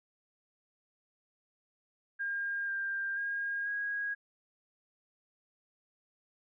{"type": "tone with pitch steps", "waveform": "sine", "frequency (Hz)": [1611, 1592, 1624, 1645], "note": ["G6", "G6", "G#6", "G#6"], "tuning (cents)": [47, 26, -39, -17], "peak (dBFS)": -32, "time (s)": [2.19, 4.15], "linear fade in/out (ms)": 20, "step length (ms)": 490, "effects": []}